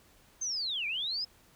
sine linear two-way sweep, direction down then up, 6400 to 2297 to 5190 Hz, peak -31 dBFS, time 0.41-1.25 s, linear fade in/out 10 ms, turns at 0.87 s, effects pink hiss -62 dBFS RMS until 1.55 s

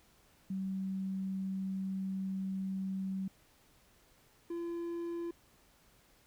sine / triangle tone pair in turn, 191.2 / 340.7 Hz, G3 / F4, -43 / -43 cents, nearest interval minor seventh, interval 1000 cents, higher second, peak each -34 / -34 dBFS, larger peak neither, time 0.5-3.28 / 4.5-5.31 s, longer first, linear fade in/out 5 ms, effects pink hiss -66 dBFS RMS until 6.26 s

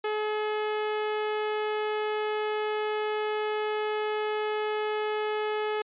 sawtooth tone, 426 Hz, G#4, 44 cents sharp, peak -23 dBFS, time 0.04-5.82 s, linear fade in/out 5 ms, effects resampled to 8000 Hz

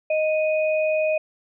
sine tone pair together, 622.3 / 2489 Hz, D#5 / D#7, 0 / 0 cents, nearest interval 2 octaves, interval 2400 cents, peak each -19 / -28 dBFS, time 0.1-1.18 s, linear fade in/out 5 ms, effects none

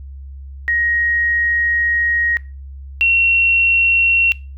sine tone pair in turn, 1882 / 2728 Hz, A#6 / F7, +16 / -41 cents, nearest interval tritone, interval 643 cents, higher second, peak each -14 / -10 dBFS, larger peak second, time 0.68-2.37 / 3.01-4.32 s, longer first, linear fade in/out 0 ms, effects noise-tail reverb RT60 0.3 s tail -21 dB re dry + added 68 Hz sine -30 dBFS peak until 4.57 s

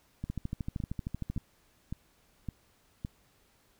two click trains, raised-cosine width 5 ms, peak -23 / -22 dBFS, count 6 / 15, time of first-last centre 0.24-3.049 / 0.3-1.377 s, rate 1.78 / 13 Hz, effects pink hiss -67 dBFS RMS until 3.79 s

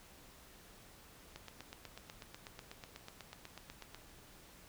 click train, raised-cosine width 0.2 ms, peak -30 dBFS, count 22, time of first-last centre 1.36-3.946 s, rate 8.12 Hz, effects pink hiss -59 dBFS RMS until 4.68 s

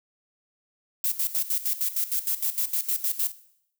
violet noise with tremolo, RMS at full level -25 dBFS, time 1.04-3.32 s, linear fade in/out 2 ms, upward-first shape square, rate 6.5 Hz, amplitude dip 80%, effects noise-tail reverb RT60 0.7 s tail -17 dB re dry

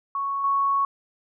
sine tone with level steps, 1108.7 Hz, C#6, in tune, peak -24 / -19 dBFS, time 0.15-0.85 s, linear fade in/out 2 ms, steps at 0.44 s, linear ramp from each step 2 ms, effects none

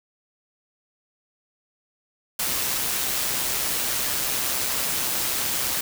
white noise with amplitude modulation, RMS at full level -24 dBFS, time 2.39-5.81 s, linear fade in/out 5 ms, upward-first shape sine, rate 130 Hz, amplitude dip 30%, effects none

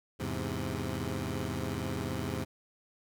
15% pulse chord, E augmented, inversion none, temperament equal, 82.41 / 103.83 / 130.81 Hz, E2 / G#2 / B#2, 0 / 0 / 0 cents, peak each -31 dBFS, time 0.19-2.45 s, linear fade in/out 20 ms, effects none

